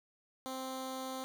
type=tone with notch filter; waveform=10% pulse; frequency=261.6 Hz; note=C4; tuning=in tune; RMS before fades=-41 dBFS; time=0.46-1.24 s; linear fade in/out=0 ms; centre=1700 Hz; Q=1.8; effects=none